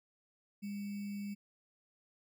sine tone with sample-and-hold, 202.8 Hz, G#3, 41 cents flat, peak -38 dBFS, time 0.62-1.35 s, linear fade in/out 20 ms, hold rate 2450 Hz, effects none

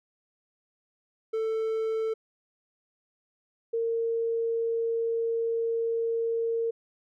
triangle / sine tone pair in turn, 443.7 / 458.8 Hz, A4 / A#4, +14 / -28 cents, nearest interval minor second, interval 58 cents, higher second, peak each -24 / -25 dBFS, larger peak first, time 1.33-2.14 / 3.73-6.71 s, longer second, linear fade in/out 10 ms, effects none

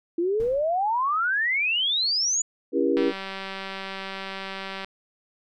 sine exponential sweep, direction up, 329.8 to 7040 Hz, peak -21 dBFS, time 0.18-2.42 s, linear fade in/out 5 ms
brown noise with exponential decay, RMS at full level -37 dBFS, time 0.4-0.86 s, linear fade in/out 1 ms, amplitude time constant 100 ms
sine chord, C# diminished seventh, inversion none, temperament just, 277.2 / 332.6 / 399.1 / 479 Hz, C#4 / E4 / G4 / Bb4, 0 / +16 / +31 / +47 cents, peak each -25 dBFS, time 2.72-3.13 s, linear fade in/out 50 ms
click train, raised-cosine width 0.3 ms, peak -18 dBFS, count 363, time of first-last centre 2.97-4.846 s, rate 193 Hz
effects none

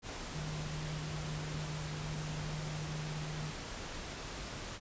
sine tone in noise, 152.9 Hz, D#3, 30 cents flat, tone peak -39 dBFS, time 0.32-3.54 s, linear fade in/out 50 ms, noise pink, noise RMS -43 dBFS, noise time 0.02-4.8 s, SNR +1 dB, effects resampled to 16000 Hz

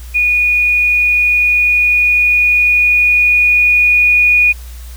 sine tone with level ramp, 2457 Hz, D#7, 22 cents flat, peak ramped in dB -9 to -6 dBFS, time 0.14-4.53 s, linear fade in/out 20 ms, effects added 60 Hz sine -27 dBFS peak until 4.96 s + white hiss -40 dBFS RMS until 4.96 s

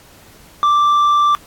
triangle tone with tanh clipping, 1174.7 Hz, D6, in tune, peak -11 dBFS, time 0.63-1.35 s, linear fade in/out 0 ms, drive 9 dB, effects pink hiss -45 dBFS RMS until 1.46 s + AAC 64 kbps

